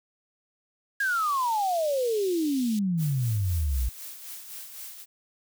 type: exponential sweep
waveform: sine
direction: down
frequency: 1661.2 to 57 Hz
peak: -23 dBFS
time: 1-3.89 s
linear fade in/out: 5 ms
type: high-pass noise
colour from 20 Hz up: pink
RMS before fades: -42 dBFS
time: 1-2.79 s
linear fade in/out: 2 ms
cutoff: 3100 Hz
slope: 24 dB/octave
type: noise with tremolo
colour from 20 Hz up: blue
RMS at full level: -39 dBFS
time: 2.97-5.06 s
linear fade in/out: 50 ms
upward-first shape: sine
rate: 3.9 Hz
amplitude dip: 50%
effects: none